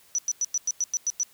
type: tone bursts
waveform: sine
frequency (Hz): 5920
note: F#8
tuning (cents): 0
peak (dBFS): -22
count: 9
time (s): 0.15-1.232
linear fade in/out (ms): 0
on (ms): 34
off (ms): 97
effects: white hiss -57 dBFS RMS until 1.33 s